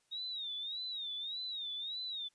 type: tone with vibrato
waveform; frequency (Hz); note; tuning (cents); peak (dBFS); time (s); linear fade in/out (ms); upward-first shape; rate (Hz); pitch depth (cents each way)
sine; 3734; A#7; +2; -38; 0.11-2.29; 20; sine; 1.7; 130
effects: white hiss -75 dBFS RMS until 2.34 s + resampled to 22050 Hz